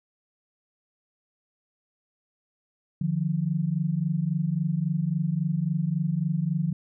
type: tone pair together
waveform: sine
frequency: 150.96 / 174.61 Hz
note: D3 / F3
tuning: +48 / 0 cents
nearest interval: minor third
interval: 252 cents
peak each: -26 dBFS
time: 3.01-6.73 s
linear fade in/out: 5 ms
effects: none